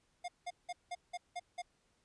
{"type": "tone bursts", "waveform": "square", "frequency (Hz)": 710, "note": "F5", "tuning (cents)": 28, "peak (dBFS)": -39, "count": 7, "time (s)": [0.24, 1.621], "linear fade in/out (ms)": 10, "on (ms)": 43, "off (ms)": 180, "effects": ["pink hiss -75 dBFS RMS until 2.04 s", "resampled to 22050 Hz"]}